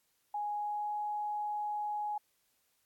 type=tone with pitch glide; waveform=sine; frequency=830.6 to 836.4 Hz; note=G#5 to G#5; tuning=0 to +12 cents; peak=-33 dBFS; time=0.34-2.18 s; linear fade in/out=5 ms; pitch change=+12 cents; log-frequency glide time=0.54-0.95 s; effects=white hiss -75 dBFS RMS until 2.85 s + AAC 64 kbps